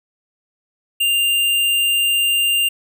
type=tone; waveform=square; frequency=2794 Hz; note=F7; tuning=in tune; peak=-15 dBFS; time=1-2.69 s; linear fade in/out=10 ms; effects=none